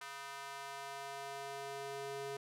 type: tone with high-pass filter sweep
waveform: square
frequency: 138.8 Hz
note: C#3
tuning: 3 cents sharp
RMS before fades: -45 dBFS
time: 0.01-2.37 s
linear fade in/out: 5 ms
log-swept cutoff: 1200 to 390 Hz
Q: 1.5
effects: low-pass 12000 Hz 12 dB/octave